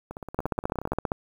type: two click trains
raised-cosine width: 1 ms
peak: -11 / -22 dBFS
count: 12 / 15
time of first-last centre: 0.39-1.118 / 0.11-0.934 s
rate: 15.1 / 17 Hz
effects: 8-bit